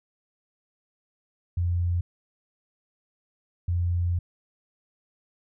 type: tone bursts at uneven times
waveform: sine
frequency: 87.31 Hz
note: F2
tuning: in tune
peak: -22 dBFS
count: 2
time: 1.57-2.01 / 3.68-4.19 s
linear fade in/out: 5 ms
effects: none